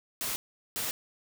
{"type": "noise bursts at uneven times", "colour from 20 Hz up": "white", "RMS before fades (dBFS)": -33, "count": 2, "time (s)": [[0.21, 0.36], [0.76, 0.91]], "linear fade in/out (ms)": 0, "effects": []}